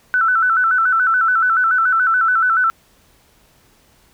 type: tone with vibrato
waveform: sine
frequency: 1414 Hz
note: F6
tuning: 21 cents sharp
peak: -12 dBFS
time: 0.14-2.7 s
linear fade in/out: 0 ms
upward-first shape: square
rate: 7 Hz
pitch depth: 100 cents each way
effects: pink hiss -54 dBFS RMS until 4.13 s